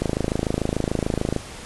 click train, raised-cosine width 2 ms, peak -8 dBFS, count 37, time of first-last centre 0.02-1.363 s, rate 26.8 Hz, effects pink hiss -38 dBFS RMS until 1.65 s + resampled to 24000 Hz

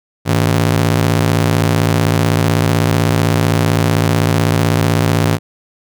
sawtooth ring-modulated tone, 127.9 Hz, C3, 39 cents flat, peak -4 dBFS, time 0.25-5.39 s, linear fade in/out 50 ms, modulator 27.9 Hz, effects none

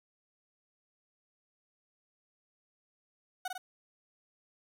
30% pulse tone with echo, 739 Hz, F#5, 2 cents flat, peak -31 dBFS, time 3.45-3.48 s, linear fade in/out 5 ms, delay 50 ms, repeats 2, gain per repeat -3 dB, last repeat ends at 3.58 s, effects none

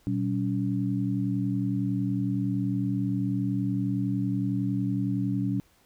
sine tone cluster, 120.5 / 191.3 / 282.3 Hz, B2 / G3 / C#4, -42 / -42 / +32 cents, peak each -29 dBFS, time 0.07-5.6 s, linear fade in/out 0 ms, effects pink hiss -63 dBFS RMS until 5.85 s

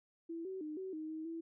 sine tone with pitch steps, 332.1 / 379.1 / 305.8 / 378.4 / 312.4 / 315.9 / 329.7 Hz, E4 / F#4 / D#4 / F#4 / D#4 / D#4 / E4, +13 / +42 / -30 / +39 / +7 / +26 / 0 cents, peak -40 dBFS, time 0.29-1.41 s, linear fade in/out 10 ms, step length 160 ms, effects none

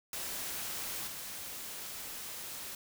white noise with level steps, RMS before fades -39 / -43 dBFS, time 0.13-2.75 s, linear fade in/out 2 ms, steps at 1.07 s, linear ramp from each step 5 ms, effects none

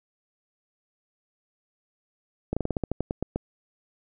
slowing click train, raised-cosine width 2 ms, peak -13 dBFS, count 12, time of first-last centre 2.53-3.36 s, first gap 36 ms, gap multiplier 1.14, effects none

